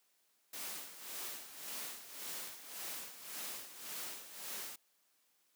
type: noise with tremolo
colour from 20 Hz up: white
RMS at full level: -43 dBFS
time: 0.53-4.76 s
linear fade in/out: 5 ms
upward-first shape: sine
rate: 1.8 Hz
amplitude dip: 70%
effects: white hiss -75 dBFS RMS until 5.55 s + high-pass 200 Hz 12 dB/octave